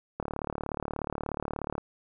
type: click train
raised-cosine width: 1 ms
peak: -18 dBFS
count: 59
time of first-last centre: 0.2-1.78 s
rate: 36.7 Hz
effects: none